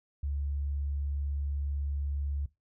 sine tone, 71 Hz, C#2, 42 cents sharp, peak -30 dBFS, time 0.23-2.46 s, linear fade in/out 5 ms, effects noise-tail reverb RT60 0.2 s tail -19 dB re dry

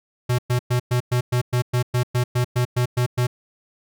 square tone bursts, 123.47 Hz, B2, in tune, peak -18 dBFS, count 15, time 0.29-3.27 s, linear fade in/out 10 ms, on 96 ms, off 110 ms, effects none

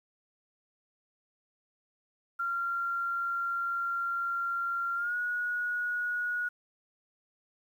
sine tone with pitch glide, 1381 to 1454.7 Hz, F6 to F#6, -20 to -30 cents, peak -29 dBFS, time 2.39-6.49 s, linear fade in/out 10 ms, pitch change +90 cents, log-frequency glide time 4.96-5.15 s, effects 10-bit

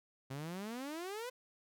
sawtooth exponential sweep, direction up, 129.6 to 516 Hz, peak -37 dBFS, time 0.3-1.3 s, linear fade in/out 10 ms, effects none

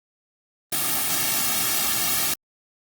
white noise with comb filter, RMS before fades -23 dBFS, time 0.72-2.34 s, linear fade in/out 5 ms, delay 2 ms, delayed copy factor -0.9, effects Opus 32 kbps

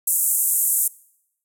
white band-pass noise, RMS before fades -20 dBFS, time 0.07-0.88 s, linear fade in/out 5 ms, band 7600 to 14000 Hz, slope 48 dB/octave, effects noise-tail reverb RT60 0.8 s tail -23 dB re dry

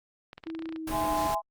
clicks, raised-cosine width 0.3 ms, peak -27 dBFS, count 12, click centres 0.331 / 0.38 / 0.438 / 0.47 / 0.501 / 0.55 / 0.592 / 0.623 / 0.657 / 0.691 / 0.725 / 0.761 s
sine tone with pitch glide, 324.5 to 307.4 Hz, E4 to D#4, -27 to -21 cents, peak -34 dBFS, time 0.46-1.28 s, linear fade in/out 10 ms, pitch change -94 cents, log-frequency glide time 0.67-1.15 s
pink noise, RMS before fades -36 dBFS, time 0.87-1.35 s, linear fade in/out 5 ms
sine chord, E augmented, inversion none, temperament equal with one note detuned, 659.3 / 830.6 / 1033.9 Hz, E5 / G#5 / B#5, 0 / 0 / -21 cents, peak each -32 / -29 / -31 dBFS, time 0.9-1.42 s, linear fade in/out 50 ms
effects Opus 48 kbps

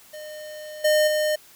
square tone with level steps, 610 Hz, D#5, 34 cents flat, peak -36 / -17 / -21 dBFS, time 0.13-1.36 s, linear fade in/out 10 ms, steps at 0.84 / 1.07 s, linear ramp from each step 10 ms, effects white hiss -51 dBFS RMS until 1.55 s

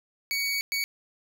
25% pulse tone bursts at uneven times, 2246 Hz, C#7, 22 cents sharp, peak -22 dBFS, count 2, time 0.31-0.61 / 0.72-0.84 s, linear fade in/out 0 ms, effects none

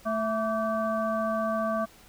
harmonic tone with a mistuned harmonic, 220 Hz, A3, in tune, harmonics 1 / 3 / 5 / 7, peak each -31 / -28 / -31 / -39 dBFS, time 0.05-1.86 s, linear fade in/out 20 ms, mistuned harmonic 5, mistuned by +84 cents, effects pink hiss -54 dBFS RMS until 2.08 s

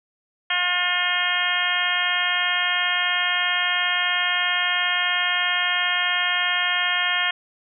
harmonic tone, 357 Hz, F4, 38 cents sharp, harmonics 2 / 3 / 4 / 5 / 6 / 7 / 8 / 9, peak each -31 / -31 / -28 / -25 / -27 / -31 / -28 / -26 dBFS, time 0.5-7.31 s, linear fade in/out 5 ms, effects none

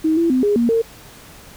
sine tone with pitch steps, 316.3 / 335.1 / 256.6 / 411.6 / 235.6 / 455.5 Hz, D#4 / E4 / C4 / G#4 / A#3 / A#4, +29 / +29 / -34 / -16 / +19 / -40 cents, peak -13 dBFS, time 0.04-0.82 s, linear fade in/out 10 ms, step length 130 ms, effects pink hiss -42 dBFS RMS until 1.56 s

